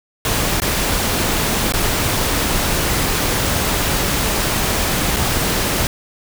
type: noise with dropouts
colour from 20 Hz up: pink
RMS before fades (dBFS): -18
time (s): 0.25-5.87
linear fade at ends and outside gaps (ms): 1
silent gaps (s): 0.601-0.619 / 1.722-1.737 / 5.163-5.167
effects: none